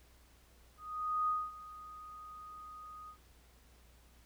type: tone with ADSR envelope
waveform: sine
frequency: 1243 Hz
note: D#6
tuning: 2 cents flat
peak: -29 dBFS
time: 0.77-3.17 s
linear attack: 510 ms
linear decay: 230 ms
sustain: -18 dB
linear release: 80 ms
effects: added 60 Hz sine -62 dBFS peak until 4.25 s + pink hiss -66 dBFS RMS until 4.25 s